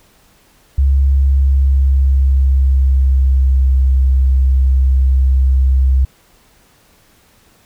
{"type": "tone with pitch glide", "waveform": "sine", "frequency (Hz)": [68.2, 65.69], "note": ["C#2", "C2"], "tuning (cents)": [-28, 7], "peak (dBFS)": -8, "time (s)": [0.78, 6.05], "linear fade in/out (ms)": 5, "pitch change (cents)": -65, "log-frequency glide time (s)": [1.15, 3.71], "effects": ["pink hiss -51 dBFS RMS until 7.65 s"]}